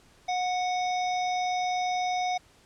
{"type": "harmonic tone with a mistuned harmonic", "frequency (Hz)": 740, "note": "F#5", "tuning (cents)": 0, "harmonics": [1, 3, 5, 7, 8], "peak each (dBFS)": [-26, -36, -40, -43, -44], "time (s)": [0.28, 2.38], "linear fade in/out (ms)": 10, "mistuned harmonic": 1, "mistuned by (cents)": -28, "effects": ["pink hiss -59 dBFS RMS until 2.65 s", "low-pass 9000 Hz 12 dB/octave"]}